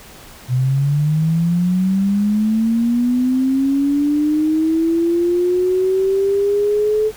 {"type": "linear sweep", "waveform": "sine", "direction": "up", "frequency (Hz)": [123.47, 434.3], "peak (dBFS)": -13, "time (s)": [0.48, 7.12], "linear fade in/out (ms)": 50, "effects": ["pink hiss -40 dBFS RMS until 7.16 s"]}